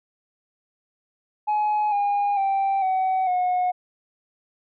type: tone with pitch steps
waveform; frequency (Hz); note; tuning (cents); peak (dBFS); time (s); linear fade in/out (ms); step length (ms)
sine; 844 / 812.9 / 782.9 / 754.1 / 726.3; G#5 / G#5 / G5 / F#5 / F#5; +28 / -37 / -2 / +33 / -32; -17; 1.47-3.72; 20; 450
effects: tanh soft clip ceiling -18 dBFS